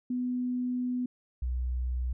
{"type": "tone pair in turn", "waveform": "sine", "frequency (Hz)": [248.9, 62.23], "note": ["B3", "B1"], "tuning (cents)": [14, 14], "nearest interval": "2 octaves", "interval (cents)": 2400, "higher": "first", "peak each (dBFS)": [-28, -28], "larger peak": "neither", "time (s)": [[0.1, 1.06], [1.42, 2.13]], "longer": "first", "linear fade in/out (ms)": 5, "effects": []}